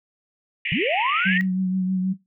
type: band-pass noise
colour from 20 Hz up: white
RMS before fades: -26 dBFS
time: 0.65-1.38 s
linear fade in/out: 5 ms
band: 1900 to 2900 Hz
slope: 96 dB/octave
type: linear sweep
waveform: sine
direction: up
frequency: 132.7 to 1926 Hz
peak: -21 dBFS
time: 0.72-1.41 s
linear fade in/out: 0 ms
type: tone with vibrato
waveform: sine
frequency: 186.4 Hz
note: F#3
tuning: 13 cents sharp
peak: -19 dBFS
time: 1.25-2.14 s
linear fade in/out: 20 ms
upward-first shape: triangle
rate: 6.3 Hz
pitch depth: 30 cents each way
effects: noise-tail reverb RT60 0.2 s tail -17 dB re dry